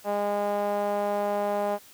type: tone with band-pass filter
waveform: sawtooth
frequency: 204.6 Hz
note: G#3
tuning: 26 cents flat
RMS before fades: -27 dBFS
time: 0.04-1.79 s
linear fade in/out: 50 ms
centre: 700 Hz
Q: 3.3
effects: white hiss -52 dBFS RMS until 1.93 s